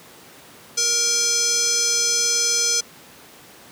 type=tone with band-pass filter; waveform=square; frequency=469.5 Hz; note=A#4; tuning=12 cents sharp; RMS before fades=-20 dBFS; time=0.77-2.81 s; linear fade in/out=10 ms; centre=5900 Hz; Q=4.9; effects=pink hiss -45 dBFS RMS until 3.71 s + high-pass 150 Hz 12 dB/octave